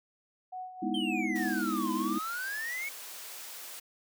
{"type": "tone with tremolo", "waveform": "sine", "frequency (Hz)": 740, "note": "F#5", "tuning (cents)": 0, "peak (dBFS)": -36, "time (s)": [0.52, 1.62], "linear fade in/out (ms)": 10, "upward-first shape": "sine", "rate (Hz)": 3.5, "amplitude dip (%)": 65}
{"type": "chord", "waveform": "sine", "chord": "E major seventh", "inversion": "first", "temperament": "equal", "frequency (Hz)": [207.7, 246.9, 311.1, 329.6], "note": ["G#3", "B3", "D#4", "E4"], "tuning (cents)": [0, 0, 0, 0], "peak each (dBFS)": -35, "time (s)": [0.82, 2.19], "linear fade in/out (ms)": 10}
{"type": "exponential two-way sweep", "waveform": "triangle", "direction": "down then up", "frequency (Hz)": [3200, 1000, 2244], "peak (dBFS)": -32, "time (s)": [0.94, 2.89], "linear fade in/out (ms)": 5, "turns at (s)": 1.92}
{"type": "high-pass noise", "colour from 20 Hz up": "white", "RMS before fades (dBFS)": -44, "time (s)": [1.35, 3.8], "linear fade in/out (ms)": 10, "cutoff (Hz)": 440, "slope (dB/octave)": 12}
{"effects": []}